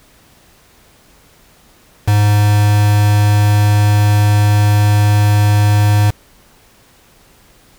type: tone with quantisation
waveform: triangle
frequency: 103.83 Hz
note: G#2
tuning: in tune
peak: -6 dBFS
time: 2.07-6.11 s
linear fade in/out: 10 ms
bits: 3
effects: pink hiss -48 dBFS RMS until 7.78 s